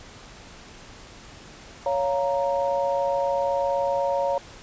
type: chord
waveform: sine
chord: Bb minor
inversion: first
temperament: equal with one note detuned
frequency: 557.6 / 698.5 / 932.3 Hz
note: Db5 / F5 / Bb5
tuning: +10 / 0 / 0 cents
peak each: -23 / -29 / -27 dBFS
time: 1.86-4.38 s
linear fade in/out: 2 ms
effects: pink hiss -45 dBFS RMS until 4.62 s + resampled to 16000 Hz